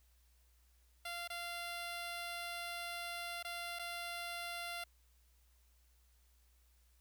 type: tone with dropouts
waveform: 10% pulse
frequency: 692 Hz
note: F5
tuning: 16 cents flat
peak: -33 dBFS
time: 1.05-4.84 s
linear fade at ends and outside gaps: 5 ms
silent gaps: 1.277-1.3 / 3.428-3.447 / 3.789-3.793 s
effects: added 60 Hz sine -67 dBFS peak until 7 s + white hiss -75 dBFS RMS until 7 s